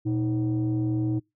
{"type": "tone pair together", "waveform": "sine", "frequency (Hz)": [119.5, 315.8], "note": ["A#2", "D#4"], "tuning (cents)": [43, 26], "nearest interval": "octave + perfect fourth", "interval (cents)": 1683, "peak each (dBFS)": -24, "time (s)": [0.05, 1.2], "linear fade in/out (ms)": 20, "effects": ["noise-tail reverb RT60 0.2 s tail -25 dB re dry", "tanh soft clip ceiling -19 dBFS"]}